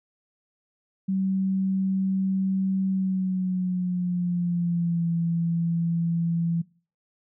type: tone with pitch glide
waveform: sine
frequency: 191 to 168.21 Hz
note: G3 to E3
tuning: -45 to +35 cents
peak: -22 dBFS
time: 1.08-6.62 s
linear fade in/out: 10 ms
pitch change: -220 cents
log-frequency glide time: 2.88-5.09 s
effects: noise-tail reverb RT60 0.4 s tail -22 dB re dry